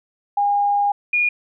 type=tone pair in turn; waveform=sine; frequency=813 / 2436 Hz; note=G#5 / D#7; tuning=-37 / -37 cents; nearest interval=octave + perfect fifth; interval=1900 cents; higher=second; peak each=-15 dBFS; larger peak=neither; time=0.37-0.92 / 1.13-1.29 s; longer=first; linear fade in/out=5 ms; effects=none